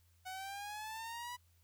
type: exponential sweep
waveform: sawtooth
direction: up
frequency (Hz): 740 to 987.8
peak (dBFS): -39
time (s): 0.25-1.37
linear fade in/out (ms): 20
effects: added 85 Hz sine -67 dBFS peak until 1.63 s + white hiss -75 dBFS RMS until 1.63 s